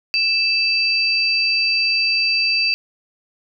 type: tone pair together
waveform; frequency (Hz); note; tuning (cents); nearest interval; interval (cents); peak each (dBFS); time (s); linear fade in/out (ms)
sine; 2637 / 4659; E7 / D8; 0 / -15; minor seventh; 985; -18; 0.14-2.74; 0
effects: none